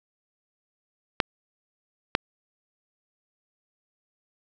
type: clicks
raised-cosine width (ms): 0.3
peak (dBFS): -3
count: 2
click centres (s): 1.202 / 2.151
effects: none

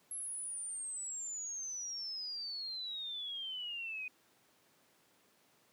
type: exponential sweep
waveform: sine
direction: down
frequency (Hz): 11175 to 2476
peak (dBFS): -39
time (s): 0.11-4.08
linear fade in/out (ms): 2
effects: pink hiss -69 dBFS RMS until 5.72 s + high-pass 200 Hz 12 dB/octave

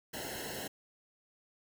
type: noise with comb filter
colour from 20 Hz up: pink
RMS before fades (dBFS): -41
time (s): 0.13-0.68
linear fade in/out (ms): 10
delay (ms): 0.84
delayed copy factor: -1
effects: none

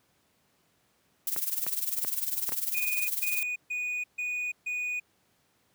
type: noise with tremolo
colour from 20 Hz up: violet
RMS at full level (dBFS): -28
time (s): 1.27-3.43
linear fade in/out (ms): 2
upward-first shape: sine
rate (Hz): 20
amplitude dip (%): 75
type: clicks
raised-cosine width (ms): 0.5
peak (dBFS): -22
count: 5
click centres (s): 1.363 / 1.666 / 2.048 / 2.491 / 2.522
type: tone bursts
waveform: triangle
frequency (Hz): 2470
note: D#7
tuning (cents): -13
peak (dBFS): -28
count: 5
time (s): 2.74-5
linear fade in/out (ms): 10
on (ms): 340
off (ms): 140
effects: pink hiss -69 dBFS RMS until 5.74 s + high-pass 100 Hz 12 dB/octave

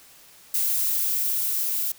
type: noise with level ramp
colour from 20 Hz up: violet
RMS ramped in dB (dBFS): -23 to -26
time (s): 0.54-1.92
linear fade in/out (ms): 5
effects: white hiss -51 dBFS RMS until 1.98 s

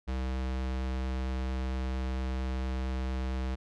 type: tone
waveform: square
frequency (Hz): 64.6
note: C2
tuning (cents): -21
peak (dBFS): -31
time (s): 0.07-3.56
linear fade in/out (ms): 20
effects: low-pass 5000 Hz 12 dB/octave

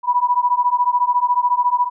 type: beating tone pair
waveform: sine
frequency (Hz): 974 / 988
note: B5 / B5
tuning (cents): -24 / 0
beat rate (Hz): 14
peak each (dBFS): -17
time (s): 0.03-1.9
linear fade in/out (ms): 50
effects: none

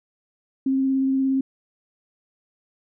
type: tone with vibrato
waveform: sine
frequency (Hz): 267.1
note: C4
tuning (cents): +36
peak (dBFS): -18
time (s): 0.66-1.41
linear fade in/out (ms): 5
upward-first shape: sine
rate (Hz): 17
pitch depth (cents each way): 11
effects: none

